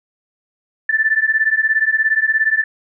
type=beating tone pair; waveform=sine; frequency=1754 / 1771 Hz; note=A6 / A6; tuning=-6 / +11 cents; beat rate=17 Hz; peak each=-16 dBFS; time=0.89-2.64 s; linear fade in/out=5 ms; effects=none